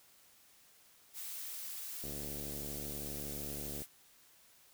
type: noise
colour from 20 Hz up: blue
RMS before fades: -44 dBFS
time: 1.13-3.87 s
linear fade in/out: 50 ms
type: click train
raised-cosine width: 2 ms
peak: -33 dBFS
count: 130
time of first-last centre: 2.04-3.819 s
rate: 72.5 Hz
effects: white hiss -64 dBFS RMS until 4.73 s